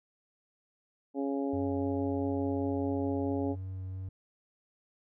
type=harmonic tone; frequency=138.59 Hz; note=C#3; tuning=in tune; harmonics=2 / 3 / 4 / 5 / 6; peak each=-31 / -36 / -39 / -43 / -44 dBFS; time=1.14-3.56 s; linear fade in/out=50 ms
type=tone with vibrato; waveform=triangle; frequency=94 Hz; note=F#2; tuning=28 cents sharp; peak=-34 dBFS; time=1.53-4.09 s; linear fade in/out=5 ms; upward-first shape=sine; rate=2.9 Hz; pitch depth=9 cents each way
effects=none